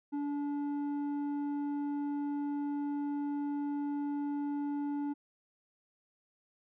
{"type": "tone with low-pass filter", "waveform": "square", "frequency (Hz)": 288.2, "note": "D4", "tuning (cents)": -33, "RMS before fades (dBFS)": -35, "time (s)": [0.12, 5.14], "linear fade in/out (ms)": 20, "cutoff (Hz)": 680, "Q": 1.1, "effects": []}